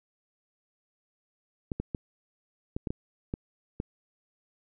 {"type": "clicks", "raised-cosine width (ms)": 3, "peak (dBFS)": -18, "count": 8, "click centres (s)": [1.718, 1.8, 1.948, 2.765, 2.872, 2.905, 3.339, 3.801], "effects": []}